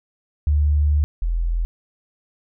sine tone pair in turn, 74 / 42.12 Hz, D2 / E1, +14 / +38 cents, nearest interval minor seventh, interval 976 cents, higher first, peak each -14 / -18 dBFS, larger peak first, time 0.47-1.04 / 1.22-1.65 s, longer first, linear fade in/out 0 ms, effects none

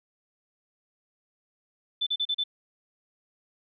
sine tone bursts, 3520 Hz, A7, in tune, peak -24 dBFS, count 5, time 2.01-2.439 s, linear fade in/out 10 ms, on 57 ms, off 36 ms, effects none

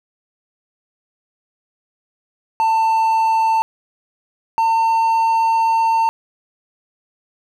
triangle tone pair in turn, 893 / 903.9 Hz, A5 / A5, +25 / +46 cents, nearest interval unison, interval 21 cents, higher second, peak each -11 dBFS, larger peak neither, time 2.6-3.62 / 4.58-6.09 s, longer second, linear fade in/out 0 ms, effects none

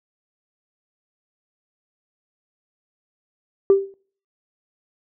sine tone with exponential decay, 392 Hz, G4, in tune, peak -6 dBFS, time 3.7-3.94 s, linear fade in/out 1 ms, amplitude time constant 52 ms, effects noise-tail reverb RT60 0.5 s tail -25 dB re dry + tanh soft clip ceiling -6 dBFS

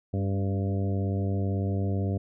harmonic tone with a mistuned harmonic, 98 Hz, G2, in tune, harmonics 1 / 2 / 3 / 4 / 5 / 6 / 7, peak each -26 / -32 / -36 / -38 / -40 / -42 / -43 dBFS, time 0.13-2.18 s, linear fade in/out 10 ms, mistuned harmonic 3, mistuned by -36 cents, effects none

